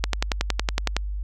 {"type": "click train", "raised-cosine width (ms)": 0.2, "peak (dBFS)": -4, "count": 11, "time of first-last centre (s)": [0.04, 0.966], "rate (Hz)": 10.8, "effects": ["added 50 Hz sine -26 dBFS peak until 1.23 s"]}